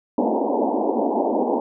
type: band-pass noise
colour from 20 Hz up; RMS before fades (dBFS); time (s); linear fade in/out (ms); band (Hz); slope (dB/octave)
pink; -21; 0.18-1.6; 2; 220 to 940; 96
effects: none